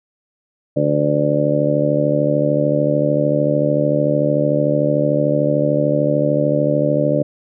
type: harmonic tone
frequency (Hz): 73.42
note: D2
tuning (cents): 0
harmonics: 2 / 3 / 4 / 5 / 6 / 7 / 8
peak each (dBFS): -20 / -26 / -20 / -27 / -28 / -21 / -18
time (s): 0.76-7.23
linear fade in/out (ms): 10
effects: none